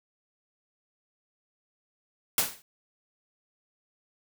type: noise with exponential decay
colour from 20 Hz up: white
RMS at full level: -21 dBFS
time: 2.38-2.62 s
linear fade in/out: 1 ms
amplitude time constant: 52 ms
effects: none